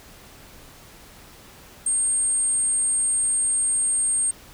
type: tone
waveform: sine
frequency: 8580 Hz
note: C9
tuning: 42 cents sharp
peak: -19 dBFS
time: 1.86-4.31 s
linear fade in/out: 5 ms
effects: pink hiss -47 dBFS RMS until 4.53 s